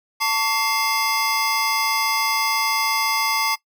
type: tone cluster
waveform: square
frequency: 891 / 1130 / 2104 / 4977 Hz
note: A5 / C#6 / C7 / D#8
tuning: +22 / +33 / +9 / 0 cents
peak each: -25 dBFS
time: 0.2-3.56 s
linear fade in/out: 20 ms
effects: noise-tail reverb RT60 0.1 s tail -20 dB re dry